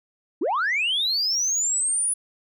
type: linear sweep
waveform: sine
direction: up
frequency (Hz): 253.5 to 9956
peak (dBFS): -19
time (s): 0.41-2.14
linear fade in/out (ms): 10
effects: tanh soft clip ceiling -18 dBFS